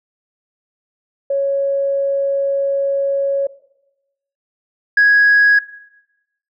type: tone pair in turn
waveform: sine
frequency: 554 / 1660.1 Hz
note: C#5 / G#6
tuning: -1 / -1 cents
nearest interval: octave + perfect fifth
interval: 1900 cents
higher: second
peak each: -14 / -6 dBFS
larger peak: second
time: 1.3-3.47 / 4.97-5.59 s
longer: first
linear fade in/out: 5 ms
effects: noise-tail reverb RT60 0.9 s tail -18 dB re dry + tanh soft clip ceiling -5 dBFS